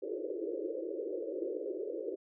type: band-pass noise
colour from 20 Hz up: pink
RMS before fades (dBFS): -38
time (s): 0.02-2.16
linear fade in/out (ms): 10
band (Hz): 320 to 550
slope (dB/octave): 96
effects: none